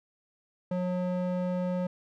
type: tone with band-pass filter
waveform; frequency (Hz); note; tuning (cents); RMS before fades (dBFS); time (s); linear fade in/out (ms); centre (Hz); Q
square; 180.8; F#3; -40; -30; 0.71-1.87; 5; 390; 1.7
effects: none